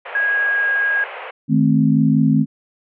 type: band-pass noise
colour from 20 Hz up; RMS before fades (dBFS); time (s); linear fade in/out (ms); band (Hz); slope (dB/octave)
pink; -32; 0.05-1.31; 10; 470 to 2800; 48
type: tone with pitch glide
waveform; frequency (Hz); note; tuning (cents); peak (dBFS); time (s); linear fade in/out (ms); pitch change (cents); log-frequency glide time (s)
sine; 1648 to 1638.5; G#6 to G#6; -14 to -24; -15; 0.15-1.04; 2; -10; 0.46-0.61
type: chord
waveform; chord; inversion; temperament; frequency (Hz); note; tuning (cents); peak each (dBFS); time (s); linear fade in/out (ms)
sine; A diminished; second; equal with one note detuned; 155.56 / 216.7 / 261.6; Eb3 / A3 / C4; 0 / -26 / 0; -16; 1.48-2.46; 50
effects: none